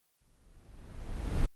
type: noise with exponential growth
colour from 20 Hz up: brown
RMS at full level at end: -28 dBFS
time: 0.21-1.46 s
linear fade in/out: 5 ms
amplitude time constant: 270 ms
effects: white hiss -74 dBFS RMS until 1.55 s + Opus 24 kbps